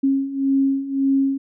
sine beating tone pair, 270.9 / 272.7 Hz, C#4 / C#4, -40 / -28 cents, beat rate 1.8 Hz, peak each -22 / -18 dBFS, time 0.03-1.38 s, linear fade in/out 10 ms, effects none

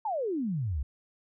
sine exponential sweep, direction down, 917 to 61.74 Hz, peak -28 dBFS, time 0.05-0.83 s, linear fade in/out 5 ms, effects none

